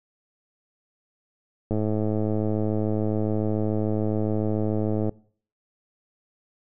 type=click train; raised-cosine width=2 ms; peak=-13 dBFS; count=363; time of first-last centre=1.71-5.093 s; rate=107 Hz; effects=noise-tail reverb RT60 0.5 s tail -22 dB re dry